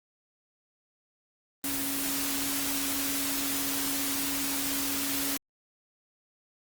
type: tone in noise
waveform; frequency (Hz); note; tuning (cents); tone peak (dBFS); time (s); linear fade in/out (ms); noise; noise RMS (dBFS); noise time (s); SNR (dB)
sine; 277.2; C#4; 0; -35; 1.64-5.37; 2; white; -31; 1.64-5.37; -7
effects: Opus 24 kbps